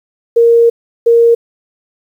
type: tone bursts at uneven times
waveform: sine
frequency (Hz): 466.2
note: A#4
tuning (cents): 0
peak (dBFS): -4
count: 2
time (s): 0.36-0.7 / 1.06-1.35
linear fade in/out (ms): 10
effects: 7-bit